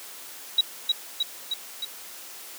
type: tone with echo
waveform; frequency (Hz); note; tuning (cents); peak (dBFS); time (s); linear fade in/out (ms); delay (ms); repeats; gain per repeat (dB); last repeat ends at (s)
sine; 3865; B7; -38; -15; 0.58-0.61; 5; 310; 4; -3; 1.85
effects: white hiss -42 dBFS RMS until 2.58 s + high-pass 300 Hz 12 dB/octave